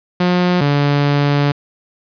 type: tone pair in turn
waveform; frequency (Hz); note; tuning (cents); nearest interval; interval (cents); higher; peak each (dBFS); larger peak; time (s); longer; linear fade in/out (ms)
sawtooth; 178.9 / 143.68; F3 / D3; +42 / -38; major third; 380; first; -8; neither; 0.2-0.61 / 0.61-1.52; second; 5
effects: resampled to 11025 Hz + 7-bit